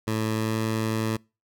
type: tone with pitch glide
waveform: 15% pulse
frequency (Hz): 110 to 110.83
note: A2 to A2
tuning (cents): 0 to +13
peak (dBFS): -18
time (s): 0.07-1.17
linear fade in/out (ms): 10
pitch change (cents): +13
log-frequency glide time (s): 0.34-0.58
effects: noise-tail reverb RT60 0.3 s tail -26 dB re dry